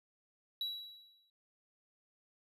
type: tone with exponential decay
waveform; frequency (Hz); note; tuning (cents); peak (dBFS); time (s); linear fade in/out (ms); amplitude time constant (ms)
triangle; 3906; B7; -20; -32; 0.61-1.3; 2; 150
effects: resampled to 32000 Hz